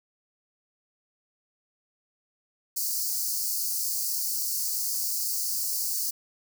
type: high-pass noise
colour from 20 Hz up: white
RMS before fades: -29 dBFS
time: 2.76-6.11 s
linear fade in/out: 10 ms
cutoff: 4400 Hz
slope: 96 dB/octave
effects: none